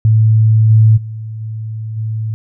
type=tone with level steps; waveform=sine; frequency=110 Hz; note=A2; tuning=in tune; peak=-6 / -4 / -22 / -20 / -16 dBFS; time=0.05-2.34 s; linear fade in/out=0 ms; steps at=0.69 / 0.96 / 1.4 / 1.96 s; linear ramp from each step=20 ms; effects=none